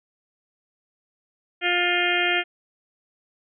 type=harmonic tone; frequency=352.9 Hz; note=F4; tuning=18 cents sharp; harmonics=1 / 2 / 4 / 5 / 6 / 7 / 8 / 9; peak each=-28 / -28 / -28 / -27 / -26 / -27 / -29 / -30 dBFS; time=1.61-2.44 s; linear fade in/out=50 ms; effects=none